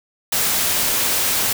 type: noise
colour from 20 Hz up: white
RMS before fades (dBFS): -19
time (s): 0.32-1.53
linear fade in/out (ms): 5
effects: none